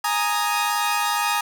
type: chord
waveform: sawtooth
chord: Ab suspended second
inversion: none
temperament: equal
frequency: 830.6 / 932.3 / 1244.5 Hz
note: Ab5 / Bb5 / Eb6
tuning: 0 / 0 / 0 cents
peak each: -21 dBFS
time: 0.04-1.41 s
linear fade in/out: 5 ms
effects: none